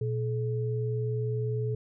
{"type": "tone pair together", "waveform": "sine", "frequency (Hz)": [120.3, 428.7], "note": ["B2", "A4"], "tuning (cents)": [-45, -45], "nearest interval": "octave + minor seventh", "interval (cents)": 2200, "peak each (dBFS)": [-28, -33], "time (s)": [0.01, 1.75], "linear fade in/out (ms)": 5, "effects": []}